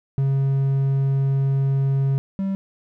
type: tone pair in turn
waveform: triangle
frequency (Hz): 136.4 / 194.13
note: C#3 / G3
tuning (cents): -28 / -17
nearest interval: tritone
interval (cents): 611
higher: second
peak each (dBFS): -15 / -19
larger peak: first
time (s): 0.18-2.18 / 2.39-2.55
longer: first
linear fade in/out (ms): 0
effects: none